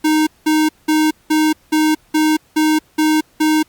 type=tone bursts; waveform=square; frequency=310 Hz; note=D#4; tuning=6 cents flat; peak=-12 dBFS; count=9; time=0.04-3.63 s; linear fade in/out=10 ms; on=230 ms; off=190 ms; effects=pink hiss -54 dBFS RMS until 3.68 s + Opus 48 kbps